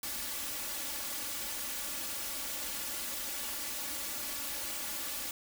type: noise with comb filter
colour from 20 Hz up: white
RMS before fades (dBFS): -38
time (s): 0.03-5.31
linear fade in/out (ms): 2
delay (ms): 3.5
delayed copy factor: +0.95
effects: none